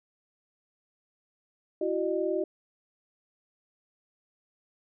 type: tone cluster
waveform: sine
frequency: 336.9 / 376.6 / 609 Hz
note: E4 / F#4 / D#5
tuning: +38 / +31 / -37 cents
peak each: -31 / -29 / -31 dBFS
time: 1.81-2.44 s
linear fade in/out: 5 ms
effects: none